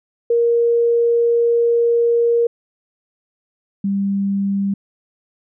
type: tone pair in turn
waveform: sine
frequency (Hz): 469.4 / 197.93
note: A#4 / G3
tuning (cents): +12 / +17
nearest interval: octave + minor third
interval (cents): 1495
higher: first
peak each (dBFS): -12 / -16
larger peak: first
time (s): 0.3-2.47 / 3.84-4.74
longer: first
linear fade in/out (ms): 5
effects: none